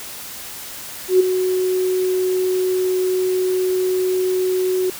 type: tone with ADSR envelope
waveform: sine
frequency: 370 Hz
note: F#4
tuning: in tune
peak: -7 dBFS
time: 1.08-4.9 s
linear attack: 120 ms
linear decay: 11 ms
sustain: -9 dB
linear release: 3 ms
effects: white hiss -33 dBFS RMS until 4.99 s